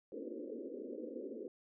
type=band-pass noise; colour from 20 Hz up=white; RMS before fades=-45 dBFS; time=0.12-1.48 s; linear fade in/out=2 ms; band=230 to 530 Hz; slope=96 dB/octave; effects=none